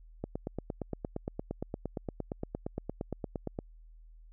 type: click train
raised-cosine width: 2 ms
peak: -21 dBFS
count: 30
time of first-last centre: 0.24-3.589 s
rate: 8.66 Hz
effects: added 40 Hz sine -51 dBFS peak until 4.32 s